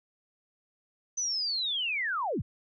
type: linear sweep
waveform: sine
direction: down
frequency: 6150 to 49 Hz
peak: -28 dBFS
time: 1.17-2.42 s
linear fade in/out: 10 ms
effects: none